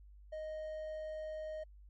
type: tone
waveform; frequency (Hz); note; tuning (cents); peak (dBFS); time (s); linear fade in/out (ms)
triangle; 622.3; D#5; 0; -38; 0.32-1.64; 10
effects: added 50 Hz sine -54 dBFS peak until 1.89 s + MP3 32 kbps